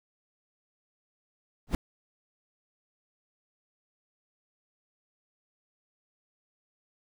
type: noise with exponential growth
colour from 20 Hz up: brown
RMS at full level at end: -21 dBFS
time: 1.67-1.75 s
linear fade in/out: 1 ms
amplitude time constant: 16 ms
effects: none